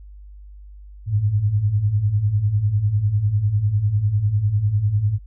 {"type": "beating tone pair", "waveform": "sine", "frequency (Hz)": [97.1, 107.1], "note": ["G2", "A2"], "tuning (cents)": [-16, -46], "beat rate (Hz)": 10, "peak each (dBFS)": [-23, -17], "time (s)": [1.06, 5.19], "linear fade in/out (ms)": 50, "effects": ["added 50 Hz sine -38 dBFS peak until 5.26 s"]}